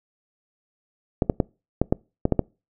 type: clicks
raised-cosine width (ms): 2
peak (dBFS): -5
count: 8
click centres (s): 1.222 / 1.298 / 1.402 / 1.816 / 1.925 / 2.254 / 2.323 / 2.393
effects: noise-tail reverb RT60 0.3 s tail -25 dB re dry